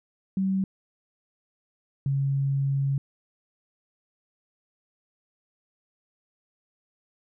sine tone pair in turn, 191.6 / 137.83 Hz, G3 / C#3, -39 / -10 cents, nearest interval tritone, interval 571 cents, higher first, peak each -22 / -22 dBFS, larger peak neither, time 0.37-0.64 / 2.06-2.98 s, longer second, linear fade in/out 2 ms, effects none

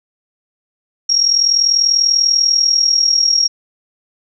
sine tone with amplitude modulation, 5588 Hz, F8, in tune, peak -7 dBFS, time 1.09-3.48 s, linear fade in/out 10 ms, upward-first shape sine, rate 40.2 Hz, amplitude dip 70%, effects none

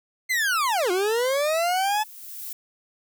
40% pulse linear two-way sweep, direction down then up, 2107 to 349.2 to 869 Hz, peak -20 dBFS, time 0.29-2.04 s, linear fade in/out 20 ms, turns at 0.91 s
violet noise with exponential growth, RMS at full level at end -33 dBFS, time 1.01-2.53 s, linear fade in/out 5 ms, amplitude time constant 330 ms
effects none

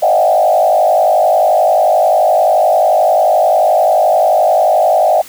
sine tone with frequency modulation, 684 Hz, F5, 36 cents flat, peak -7 dBFS, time 0.02-5.22 s, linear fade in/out 10 ms, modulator 51.4 Hz, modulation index 1.9, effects white hiss -35 dBFS RMS until 5.28 s

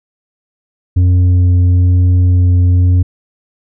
sine tone with tanh clipping, 89.9 Hz, F#2, 49 cents flat, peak -7 dBFS, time 0.96-3.03 s, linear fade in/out 10 ms, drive 5 dB, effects none

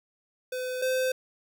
square tone pair in turn, 507 / 515.6 Hz, B4 / C5, +45 / -26 cents, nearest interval unison, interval 29 cents, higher second, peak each -31 / -25 dBFS, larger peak second, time 0.52-0.82 / 0.82-1.12 s, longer neither, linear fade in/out 5 ms, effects none

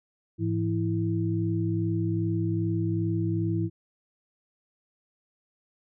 sine tone cluster, 106 / 168.5 / 328.7 Hz, G#2 / E3 / E4, +36 / +38 / -5 cents, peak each -27 / -30 / -29 dBFS, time 0.38-3.7 s, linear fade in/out 50 ms, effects none

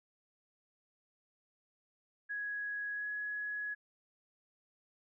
sine tone with pitch glide, 1667 to 1681.5 Hz, G#6 to G#6, +6 to +21 cents, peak -36 dBFS, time 2.29-3.75 s, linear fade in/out 20 ms, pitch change +15 cents, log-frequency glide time 2.93-3.07 s, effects none

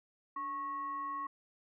sine tone with frequency modulation, 1100 Hz, C#6, 14 cents flat, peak -36 dBFS, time 0.36-1.27 s, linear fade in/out 5 ms, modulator 807 Hz, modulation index 0.32, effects none

